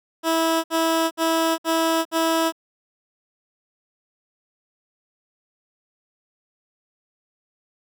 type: tone bursts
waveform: 15% pulse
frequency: 326.5 Hz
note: E4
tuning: 17 cents flat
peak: -12 dBFS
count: 5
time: 0.23-2.524 s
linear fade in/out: 50 ms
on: 410 ms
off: 61 ms
effects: none